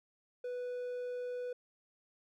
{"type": "tone", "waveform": "triangle", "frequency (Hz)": 493.9, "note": "B4", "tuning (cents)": 0, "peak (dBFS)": -35, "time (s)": [0.44, 1.53], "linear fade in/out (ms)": 5, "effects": []}